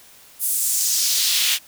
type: noise with high-pass filter sweep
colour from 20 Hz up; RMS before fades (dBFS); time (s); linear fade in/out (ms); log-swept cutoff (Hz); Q
pink; -20; 0.39-1.59; 50; 11000 to 2700; 1.7
effects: white hiss -48 dBFS RMS until 1.67 s